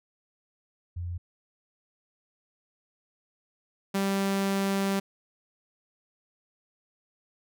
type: tone pair in turn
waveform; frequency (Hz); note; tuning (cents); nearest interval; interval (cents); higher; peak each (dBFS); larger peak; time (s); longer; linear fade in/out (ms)
sine / sawtooth; 87.3 / 195.98; F2 / G3; 0 / 0; octave + major second; 1400; second; -31 / -21; second; 0.96-1.18 / 3.94-5; second; 10
effects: none